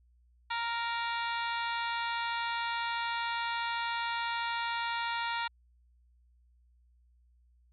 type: harmonic tone with a mistuned harmonic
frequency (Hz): 466.2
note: A#4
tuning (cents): 0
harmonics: 2 / 3 / 4 / 5 / 6 / 7 / 8 / 9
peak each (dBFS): -34 / -38 / -40 / -42 / -44 / -45 / -46 / -47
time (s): 0.5-5.48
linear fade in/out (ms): 10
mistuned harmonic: 7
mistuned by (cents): +79
effects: added 60 Hz sine -62 dBFS peak until 7.72 s